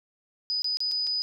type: tone with dropouts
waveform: sine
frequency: 4978 Hz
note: D#8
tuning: in tune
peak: -25 dBFS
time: 0.5-1.22 s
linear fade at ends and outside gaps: 0 ms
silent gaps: 0.62-0.644 / 0.771-0.804 / 0.914-0.919 / 1.068-1.072 s
effects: none